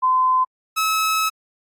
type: tone pair in turn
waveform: sine / sawtooth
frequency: 1026 / 1292.7 Hz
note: C6 / E6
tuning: -34 / -34 cents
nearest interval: major third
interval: 400 cents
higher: second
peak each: -14 dBFS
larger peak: neither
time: 0.02-0.45 / 0.76-1.3 s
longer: second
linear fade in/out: 20 ms
effects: AAC 64 kbps